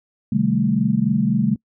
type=chord; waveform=sine; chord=A half-diminished seventh; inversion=first; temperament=equal with one note detuned; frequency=130.81 / 153.24 / 196 / 220 Hz; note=C3 / Eb3 / G3 / A3; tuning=0 / -26 / 0 / 0 cents; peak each=-24 / -24 / -20 / -19 dBFS; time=0.32-1.56 s; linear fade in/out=5 ms; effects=noise-tail reverb RT60 0.1 s tail -26 dB re dry